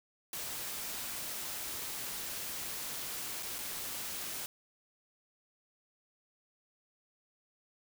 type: noise with dropouts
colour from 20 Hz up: white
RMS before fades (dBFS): -40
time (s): 0.33-4.46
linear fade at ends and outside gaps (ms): 1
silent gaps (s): 3.426-3.43 / 3.584-3.588
effects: none